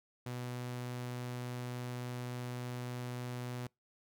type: tone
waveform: sawtooth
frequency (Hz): 123.47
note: B2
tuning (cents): 0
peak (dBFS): -35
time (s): 0.26-3.67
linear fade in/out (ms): 5
effects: noise-tail reverb RT60 0.2 s tail -26 dB re dry